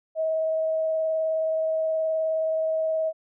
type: tone with vibrato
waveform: sine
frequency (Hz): 638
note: D#5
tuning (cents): +43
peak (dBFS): -22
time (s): 0.15-3.13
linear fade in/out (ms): 50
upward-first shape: triangle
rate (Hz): 19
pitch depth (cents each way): 13
effects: none